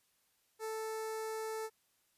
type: tone with notch filter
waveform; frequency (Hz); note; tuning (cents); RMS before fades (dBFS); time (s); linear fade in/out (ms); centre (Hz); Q
sawtooth; 440; A4; 0; -40; 0.59-1.7; 50; 3100; 1.1
effects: white hiss -75 dBFS RMS until 2.17 s + resampled to 32000 Hz

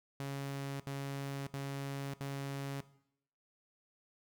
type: tone bursts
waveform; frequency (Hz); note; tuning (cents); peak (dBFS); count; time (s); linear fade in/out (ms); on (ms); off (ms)
sawtooth; 138.59; C#3; 0; -34; 4; 0.2-2.807; 0; 600; 69
effects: noise-tail reverb RT60 0.7 s tail -17 dB re dry

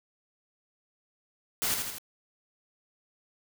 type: noise with echo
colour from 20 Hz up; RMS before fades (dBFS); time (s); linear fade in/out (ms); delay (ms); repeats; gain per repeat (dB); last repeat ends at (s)
white; -29; 1.62-1.74; 0; 81; 3; -4; 1.983
effects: none

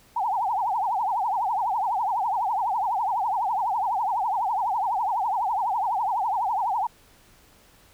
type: tone with vibrato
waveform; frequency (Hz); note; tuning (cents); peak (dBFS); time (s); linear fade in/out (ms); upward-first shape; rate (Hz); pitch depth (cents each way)
sine; 851; G#5; +42; -22; 0.16-6.87; 5; triangle; 12; 280
effects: pink hiss -56 dBFS RMS until 7.93 s

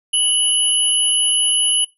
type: tone pair together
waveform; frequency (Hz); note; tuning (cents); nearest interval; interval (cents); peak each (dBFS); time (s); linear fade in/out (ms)
sine; 2960 / 10535; F#7 / E9; 0 / -2; octave + minor seventh; 2198; -16; 0.13-1.85; 10
effects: noise-tail reverb RT60 0.2 s tail -21 dB re dry

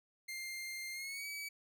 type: tone with pitch glide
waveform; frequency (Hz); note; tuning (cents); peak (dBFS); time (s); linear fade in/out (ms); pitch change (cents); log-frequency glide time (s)
sawtooth; 2106 to 2283; C7 to D7; +11 to -50; -38; 0.28-1.49; 10; +139; 0.93-1.27
effects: none

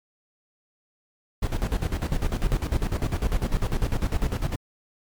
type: noise with tremolo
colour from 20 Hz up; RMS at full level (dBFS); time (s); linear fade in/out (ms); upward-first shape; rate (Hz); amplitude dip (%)
brown; -22; 1.42-4.56; 10; square; 10; 75
effects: MP3 96 kbps

